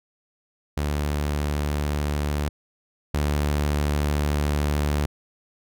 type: tone pair in turn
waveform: sawtooth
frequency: 73.5 / 73.5 Hz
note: D2 / D2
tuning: +2 / +2 cents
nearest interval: unison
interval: 0 cents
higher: neither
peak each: -19 / -17 dBFS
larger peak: second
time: 0.77-2.49 / 3.14-5.06 s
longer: second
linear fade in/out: 5 ms
effects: none